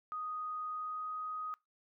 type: tone with pitch glide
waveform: sine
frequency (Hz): 1244.5 to 1251.7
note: D#6 to D#6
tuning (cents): 0 to +10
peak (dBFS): -37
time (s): 0.12-1.54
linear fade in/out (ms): 0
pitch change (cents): +10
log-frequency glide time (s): 0.68-1.14
effects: noise-tail reverb RT60 0.2 s tail -23 dB re dry